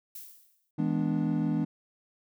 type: noise with exponential decay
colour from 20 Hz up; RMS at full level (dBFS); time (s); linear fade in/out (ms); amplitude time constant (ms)
violet; -40; 0.15-0.71; 5; 120
type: chord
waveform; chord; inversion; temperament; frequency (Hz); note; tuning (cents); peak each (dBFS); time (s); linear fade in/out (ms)
triangle; E dominant seventh; none; equal with one note detuned; 161.42 / 207.7 / 246.9 / 293.7; E3 / G#3 / B3 / D4; -36 / 0 / 0 / 0; -28 / -30 / -30 / -29; 0.78-1.65; 10
effects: none